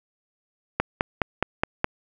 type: click train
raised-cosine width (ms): 0.5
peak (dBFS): -5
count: 6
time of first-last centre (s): 0.8-1.844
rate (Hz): 4.79
effects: none